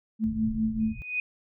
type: tone with tremolo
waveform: sine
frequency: 220 Hz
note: A3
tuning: in tune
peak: -21 dBFS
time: 0.19-0.96 s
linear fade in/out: 50 ms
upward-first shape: triangle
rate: 5 Hz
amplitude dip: 75%
type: low-pass noise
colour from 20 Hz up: pink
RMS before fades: -38 dBFS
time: 0.24-1.02 s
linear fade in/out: 0 ms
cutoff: 160 Hz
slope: 48 dB/octave
type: tone with exponential growth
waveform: sine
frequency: 2489 Hz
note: D#7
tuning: in tune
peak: -23 dBFS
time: 0.8-1.2 s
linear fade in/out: 2 ms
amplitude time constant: 85 ms
effects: none